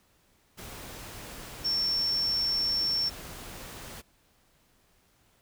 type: tone in noise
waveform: sine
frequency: 5440 Hz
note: F8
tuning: 46 cents flat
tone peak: -25 dBFS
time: 1.64-3.1 s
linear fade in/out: 20 ms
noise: pink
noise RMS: -43 dBFS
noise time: 0.57-4.02 s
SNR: +15 dB
effects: pink hiss -66 dBFS RMS until 5.41 s